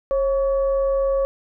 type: tone with frequency modulation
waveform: sine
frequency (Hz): 544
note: C#5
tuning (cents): -33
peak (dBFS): -17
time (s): 0.11-1.25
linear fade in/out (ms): 0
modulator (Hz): 586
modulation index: 0.37
effects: none